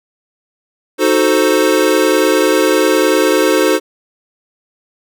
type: chord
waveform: square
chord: D# diminished seventh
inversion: none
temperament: equal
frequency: 311.1 / 370 / 440 / 523.3 Hz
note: D#4 / F#4 / A4 / C5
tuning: 0 / 0 / 0 / 0 cents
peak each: -16 dBFS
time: 0.98-3.8 s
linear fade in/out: 50 ms
effects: none